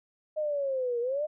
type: linear two-way sweep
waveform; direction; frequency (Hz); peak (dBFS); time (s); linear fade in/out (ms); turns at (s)
sine; down then up; 622.3 to 466.2 to 622.3; -27; 0.36-1.27; 20; 1
effects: none